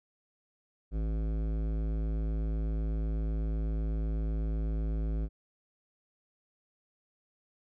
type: tone with hard clipping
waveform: sine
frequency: 54 Hz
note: A1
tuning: 32 cents flat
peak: -31 dBFS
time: 0.91-5.29 s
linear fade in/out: 50 ms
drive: 15 dB
effects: none